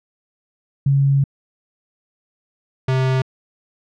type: tone pair in turn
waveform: sine / square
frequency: 138.59 / 130.81 Hz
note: C#3 / C3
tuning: 0 / 0 cents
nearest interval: minor second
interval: 100 cents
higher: first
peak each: -12 / -16 dBFS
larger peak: first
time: 0.86-1.24 / 2.88-3.22 s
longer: first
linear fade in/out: 5 ms
effects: low-pass 4000 Hz 12 dB/octave